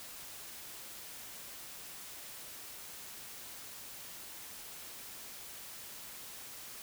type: silence
effects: white hiss -48 dBFS RMS until 6.82 s